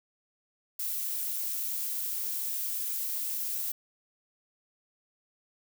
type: noise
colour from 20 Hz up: violet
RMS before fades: -33 dBFS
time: 0.79-3.72 s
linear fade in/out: 5 ms
effects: none